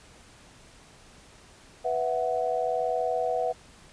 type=chord; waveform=sine; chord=B suspended fourth; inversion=none; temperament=equal; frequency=493.9 / 659.3 / 740 Hz; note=B4 / E5 / F#5; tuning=0 / 0 / 0 cents; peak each=-29 dBFS; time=1.84-3.53 s; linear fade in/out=20 ms; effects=pink hiss -53 dBFS RMS until 3.92 s + resampled to 22050 Hz